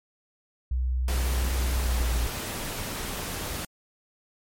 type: tone with pitch glide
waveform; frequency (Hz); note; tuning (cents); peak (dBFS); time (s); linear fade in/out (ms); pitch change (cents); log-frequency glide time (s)
sine; 62.9 to 58.01; B1 to A#1; +32 to -8; -23; 0.71-2.27; 5; -140; 1.79-2.16
type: noise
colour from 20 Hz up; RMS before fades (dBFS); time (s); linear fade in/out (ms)
pink; -33; 1.08-3.65; 2
effects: MP3 64 kbps